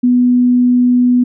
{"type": "tone", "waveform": "sine", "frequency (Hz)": 246.9, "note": "B3", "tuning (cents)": 0, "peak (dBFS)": -7, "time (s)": [0.03, 1.24], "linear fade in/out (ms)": 10, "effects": []}